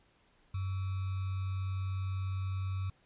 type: tone with sample-and-hold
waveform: sine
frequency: 94.8 Hz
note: F#2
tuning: 43 cents sharp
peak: -32 dBFS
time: 0.54-2.9 s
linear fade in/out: 5 ms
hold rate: 1225 Hz
effects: pink hiss -68 dBFS RMS until 3.05 s + resampled to 8000 Hz